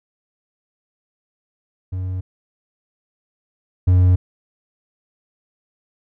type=tone pair in turn; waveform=triangle; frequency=92.5 / 90.91 Hz; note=F#2 / F#2; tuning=0 / -30 cents; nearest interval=unison; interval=30 cents; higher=first; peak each=-20 / -8 dBFS; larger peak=second; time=1.92-2.21 / 3.87-4.16 s; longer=neither; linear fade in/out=10 ms; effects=none